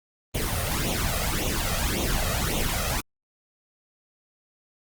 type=noise with flanger; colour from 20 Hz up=pink; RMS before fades=-26 dBFS; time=0.34-3.01 s; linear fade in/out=10 ms; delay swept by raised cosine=0.3 to 1.6 ms; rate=1.8 Hz; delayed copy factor=+0.75; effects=Opus 24 kbps